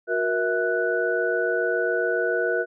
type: tone cluster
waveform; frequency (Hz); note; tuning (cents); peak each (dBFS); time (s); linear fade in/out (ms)
sine; 365.4 / 472.5 / 651 / 1482; F#4 / A#4 / E5 / F#6; -22 / +23 / -22 / +2; -27 / -25 / -28 / -26; 0.07-2.66; 50
effects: none